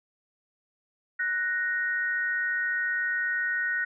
sine tone pair together, 1482 / 1867.2 Hz, F#6 / A#6, +2 / +2 cents, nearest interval major third, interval 400 cents, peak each -28 dBFS, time 1.19-3.85 s, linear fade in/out 10 ms, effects none

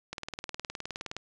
click train, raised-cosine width 0.2 ms, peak -19 dBFS, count 21, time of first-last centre 0.13-1.166 s, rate 19.3 Hz, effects resampled to 22050 Hz

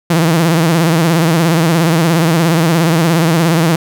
sawtooth tone with vibrato, 164.81 Hz, E3, in tune, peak -5 dBFS, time 0.1-3.76 s, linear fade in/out 5 ms, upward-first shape sine, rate 17 Hz, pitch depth 100 cents each way, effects none

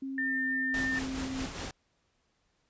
sine tone with pitch glide, 268.8 to 263.6 Hz, C4 to C4, +47 to +13 cents, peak -34 dBFS, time 0.02-1.46 s, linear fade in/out 5 ms, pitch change -34 cents, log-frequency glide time 0.15-0.45 s
sine tone, 1802 Hz, A6, 41 cents sharp, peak -29 dBFS, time 0.18-0.99 s, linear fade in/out 2 ms
pink noise with tremolo, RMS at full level -37 dBFS, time 0.74-1.71 s, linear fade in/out 2 ms, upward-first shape sine, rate 4.8 Hz, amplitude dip 45%
effects pink hiss -74 dBFS RMS until 2.69 s + resampled to 16000 Hz

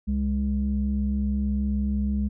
sine tone pair together, 67.36 / 206.2 Hz, C#2 / G#3, -49 / -12 cents, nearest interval octave + perfect fifth, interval 1937 cents, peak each -24 dBFS, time 0.07-2.29 s, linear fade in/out 20 ms, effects tanh soft clip ceiling -16 dBFS

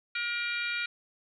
harmonic tone with a mistuned harmonic, 475.2 Hz, A#4, 33 cents sharp, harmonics 3 / 4 / 5 / 6 / 7 / 8 / 9, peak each -34 / -41 / -33 / -44 / -44 / -42 / -46 dBFS, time 0.15-0.86 s, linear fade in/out 5 ms, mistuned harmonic 7, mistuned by -32 cents, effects none

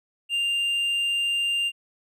sine tone with hard clipping, 2794 Hz, F7, in tune, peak -23 dBFS, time 0.29-1.72 s, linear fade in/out 50 ms, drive 3 dB, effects none

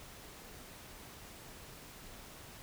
silence, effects pink hiss -52 dBFS RMS until 2.62 s

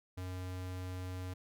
square tone, 91.8 Hz, F#2, 13 cents flat, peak -40 dBFS, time 0.17-1.34 s, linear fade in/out 10 ms, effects none

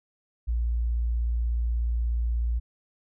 sine tone, 58.27 Hz, A#1, in tune, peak -23 dBFS, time 0.47-2.6 s, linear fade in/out 20 ms, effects none

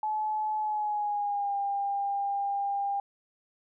sine tone with pitch glide, 858 to 800.5 Hz, A5 to G5, -44 to +36 cents, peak -27 dBFS, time 0.03-3 s, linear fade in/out 2 ms, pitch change -120 cents, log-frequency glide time 0.59-1.56 s, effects none

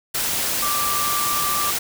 sine tone in noise, 1174.7 Hz, D6, in tune, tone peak -23 dBFS, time 0.62-1.71 s, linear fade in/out 10 ms, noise white, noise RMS -23 dBFS, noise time 0.14-1.79 s, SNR -3 dB, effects none

